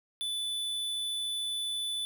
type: tone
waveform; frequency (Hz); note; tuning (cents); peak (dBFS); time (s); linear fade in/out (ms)
square; 3487; A7; -16; -32; 0.21-2.05; 0
effects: none